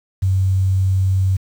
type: tone with quantisation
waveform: sine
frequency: 94.9 Hz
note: F#2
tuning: 44 cents sharp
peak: -13 dBFS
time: 0.22-1.37 s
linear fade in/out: 10 ms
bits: 7
effects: none